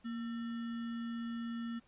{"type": "tone with sample-and-hold", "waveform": "sine", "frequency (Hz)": 233.1, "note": "A#3", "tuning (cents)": 0, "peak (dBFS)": -37, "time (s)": [0.04, 1.8], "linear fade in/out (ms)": 20, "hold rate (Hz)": 1575, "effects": ["pink hiss -68 dBFS RMS until 1.87 s", "resampled to 8000 Hz"]}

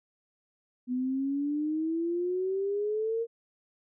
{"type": "exponential sweep", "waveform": "sine", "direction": "up", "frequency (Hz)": [246.9, 466.2], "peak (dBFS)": -27, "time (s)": [0.87, 3.27], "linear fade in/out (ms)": 50, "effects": []}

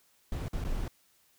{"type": "noise with dropouts", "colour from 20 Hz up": "brown", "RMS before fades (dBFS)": -33, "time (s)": [0.32, 0.88], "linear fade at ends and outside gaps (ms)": 2, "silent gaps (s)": [[0.484, 0.531], [0.64, 0.648]], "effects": ["white hiss -67 dBFS RMS until 1.38 s"]}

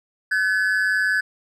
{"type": "ring-modulated tone", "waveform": "triangle", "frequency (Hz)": 1612, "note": "G6", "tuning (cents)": 48, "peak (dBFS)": -13, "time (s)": [0.31, 1.21], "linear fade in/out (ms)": 10, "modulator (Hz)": 97.5, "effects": []}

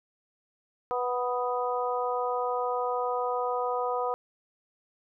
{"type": "harmonic tone with a mistuned harmonic", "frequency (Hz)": 246.8, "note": "B3", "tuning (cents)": -1, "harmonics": [2, 3, 4, 5], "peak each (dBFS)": [-30, -32, -33, -34], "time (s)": [0.91, 4.14], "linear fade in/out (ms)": 0, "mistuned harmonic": 5, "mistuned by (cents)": 15, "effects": []}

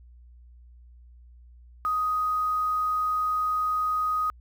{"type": "tone with quantisation", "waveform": "sine", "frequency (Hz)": 1250, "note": "D#6", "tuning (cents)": 8, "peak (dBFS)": -23, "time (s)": [1.85, 4.3], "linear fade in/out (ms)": 0, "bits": 8, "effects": ["added 60 Hz sine -48 dBFS peak until 4.4 s"]}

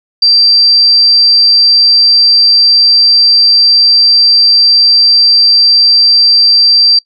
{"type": "tone", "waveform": "sine", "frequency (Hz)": 4699, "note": "D8", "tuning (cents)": 0, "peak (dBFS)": -3, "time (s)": [0.22, 6.99], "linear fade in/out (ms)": 5, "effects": ["noise-tail reverb RT60 0.1 s tail -23 dB re dry"]}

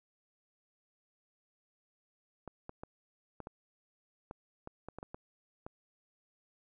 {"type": "clicks", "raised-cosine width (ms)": 1, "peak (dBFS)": -29, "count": 12, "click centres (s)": [2.477, 2.694, 2.835, 3.403, 3.471, 4.311, 4.674, 4.886, 4.986, 5.029, 5.145, 5.665], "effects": []}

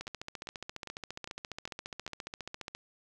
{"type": "two click trains", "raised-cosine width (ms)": 0.2, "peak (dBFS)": [-24, -22], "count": [6, 41], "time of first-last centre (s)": [[0.07, 2.078], [0.01, 2.75]], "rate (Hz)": [2.49, 14.6], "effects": []}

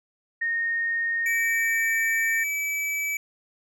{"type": "tone with pitch glide", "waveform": "sine", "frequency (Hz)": [1848, 1819.4], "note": ["A#6", "A#6"], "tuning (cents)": [-16, -43], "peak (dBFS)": -23, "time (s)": [0.41, 2.44], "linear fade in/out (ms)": 10, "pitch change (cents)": -27, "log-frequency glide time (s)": [1.33, 1.95]}
{"type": "tone", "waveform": "square", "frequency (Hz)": 2300, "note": "D7", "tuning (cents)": -37, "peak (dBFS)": -26, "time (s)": [1.26, 3.17], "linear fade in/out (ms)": 2}
{"effects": []}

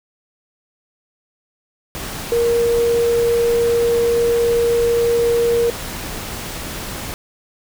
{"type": "tone in noise", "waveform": "sine", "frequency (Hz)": 469.7, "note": "A#4", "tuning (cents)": 13, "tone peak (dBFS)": -13, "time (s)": [2.32, 5.7], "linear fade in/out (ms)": 0, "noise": "pink", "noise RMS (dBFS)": -28, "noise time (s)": [1.95, 7.14], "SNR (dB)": 12, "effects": []}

